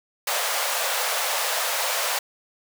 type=high-pass noise; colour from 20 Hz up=pink; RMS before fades=-25 dBFS; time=0.27-2.19 s; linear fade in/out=5 ms; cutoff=520 Hz; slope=48 dB/octave; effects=none